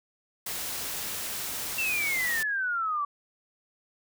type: noise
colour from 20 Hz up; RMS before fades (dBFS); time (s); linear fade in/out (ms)
white; -34; 0.46-2.43; 5
type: exponential sweep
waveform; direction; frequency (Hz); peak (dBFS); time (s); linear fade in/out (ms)
sine; down; 2728 to 1138; -26; 1.78-3.05; 5
effects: none